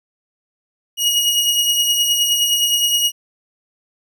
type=beating tone pair; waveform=sawtooth; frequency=2881 / 2890.6 Hz; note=F#7 / F#7; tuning=-47 / -41 cents; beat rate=9.6 Hz; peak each=-19 / -12 dBFS; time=0.97-3.12 s; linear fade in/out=50 ms; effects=none